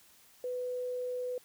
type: tone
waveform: sine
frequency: 498.1 Hz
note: B4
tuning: 15 cents sharp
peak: -33 dBFS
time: 0.44-1.38 s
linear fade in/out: 2 ms
effects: white hiss -61 dBFS RMS until 1.44 s